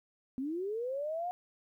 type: linear sweep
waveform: sine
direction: up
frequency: 250 to 730 Hz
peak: -33 dBFS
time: 0.38-1.31 s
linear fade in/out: 0 ms
effects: 12-bit